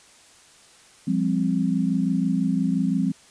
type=chord; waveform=sine; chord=F suspended second; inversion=none; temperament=equal with one note detuned; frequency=174.61 / 200.5 / 261.6 Hz; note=F3 / G3 / C4; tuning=0 / +39 / 0 cents; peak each=-24 dBFS; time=1.07-3.12 s; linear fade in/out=10 ms; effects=white hiss -52 dBFS RMS until 3.3 s + resampled to 22050 Hz